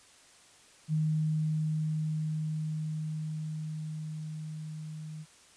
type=tone with level ramp; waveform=sine; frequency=155.56 Hz; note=D#3; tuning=in tune; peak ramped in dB=-25 to -39 dBFS; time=0.88-5.26 s; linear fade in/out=50 ms; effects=white hiss -58 dBFS RMS until 5.56 s + resampled to 22050 Hz